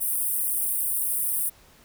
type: high-pass noise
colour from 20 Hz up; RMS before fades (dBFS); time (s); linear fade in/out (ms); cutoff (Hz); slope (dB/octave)
pink; -26; 0-1.5; 20; 8800; 96
effects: pink hiss -55 dBFS RMS until 1.84 s